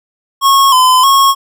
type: tone with vibrato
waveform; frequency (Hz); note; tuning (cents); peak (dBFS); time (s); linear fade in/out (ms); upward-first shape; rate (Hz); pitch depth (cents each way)
square; 1056; C6; +16; -6; 0.41-1.35; 50; square; 1.6; 61
effects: none